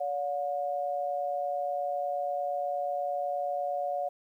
sine tone pair together, 571 / 719.4 Hz, D5 / F#5, -49 / -49 cents, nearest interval major third, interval 400 cents, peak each -32 / -31 dBFS, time 0-4.09 s, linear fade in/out 10 ms, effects 11-bit

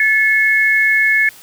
sine tone pair together, 1733 / 2180 Hz, A6 / C#7, -27 / -29 cents, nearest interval major third, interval 398 cents, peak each -13 dBFS, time 0-1.29 s, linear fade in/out 2 ms, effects white hiss -41 dBFS RMS until 1.42 s

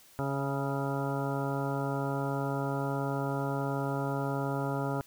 harmonic tone with a mistuned harmonic, 138.59 Hz, C#3, in tune, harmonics 1 / 2 / 3 / 4 / 5 / 6 / 7 / 9 / 10, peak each -33 / -36 / -38 / -39 / -40 / -41 / -41 / -43 / -43 dBFS, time 0.19-5.01 s, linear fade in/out 0 ms, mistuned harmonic 5, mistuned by -26 cents, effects white hiss -58 dBFS RMS until 5.06 s

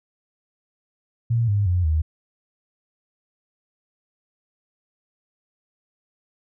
sine tone with pitch steps, 116.54 / 102.04 / 89.35 / 78.23 Hz, A#2 / G#2 / F2 / D#2, 0 / -30 / +40 / +10 cents, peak -17 dBFS, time 1.3-2.02 s, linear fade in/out 10 ms, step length 180 ms, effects none

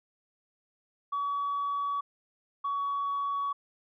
sine tone pair in turn, 1135 / 1125.9 Hz, C#6 / C#6, +41 / +27 cents, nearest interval unison, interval 14 cents, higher first, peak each -27 dBFS, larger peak neither, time 1.12-2.01 / 2.64-3.53 s, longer neither, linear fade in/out 10 ms, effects tanh soft clip ceiling -25 dBFS

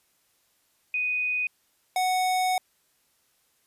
sine / square tone pair in turn, 2489 / 740 Hz, D#7 / F#5, 0 / 0 cents, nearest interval octave + major sixth, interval 2100 cents, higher first, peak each -24 / -23 dBFS, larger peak second, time 0.94-1.47 / 1.96-2.58 s, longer second, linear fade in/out 2 ms, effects white hiss -68 dBFS RMS until 3.66 s + resampled to 32000 Hz

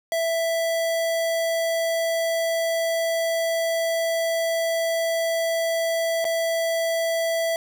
square tone with dropouts, 661 Hz, E5, 5 cents sharp, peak -22 dBFS, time 0.12-7.56 s, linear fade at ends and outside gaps 1 ms, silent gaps 6.244-6.251 s, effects none

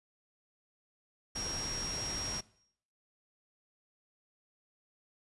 sine tone in noise, 5600 Hz, F8, 4 cents sharp, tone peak -37 dBFS, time 1.35-2.41 s, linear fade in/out 10 ms, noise pink, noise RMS -41 dBFS, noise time 1.35-2.41 s, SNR +1 dB, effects noise-tail reverb RT60 0.7 s tail -21 dB re dry + resampled to 24000 Hz

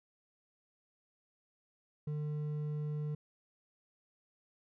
sine tone with hard clipping, 150 Hz, D3, 37 cents sharp, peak -36 dBFS, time 2.07-3.15 s, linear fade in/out 5 ms, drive 5 dB, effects none

